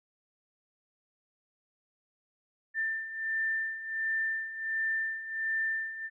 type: beating tone pair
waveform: sine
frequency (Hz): 1785 / 1786.4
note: A6 / A6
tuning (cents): +24 / +26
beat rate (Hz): 1.4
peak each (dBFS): -36 / -31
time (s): 2.74-6.1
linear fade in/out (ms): 50
effects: none